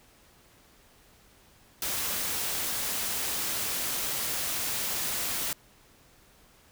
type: noise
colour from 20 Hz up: white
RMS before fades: -31 dBFS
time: 1.82-5.53 s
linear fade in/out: 2 ms
effects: pink hiss -59 dBFS RMS until 6.71 s